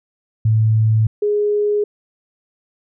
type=tone pair in turn; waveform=sine; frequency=110 / 415.3 Hz; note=A2 / G#4; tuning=0 / 0 cents; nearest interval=octave + major seventh; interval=2300 cents; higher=second; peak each=-11 / -14 dBFS; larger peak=first; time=0.45-1.07 / 1.22-1.84 s; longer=neither; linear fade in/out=5 ms; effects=none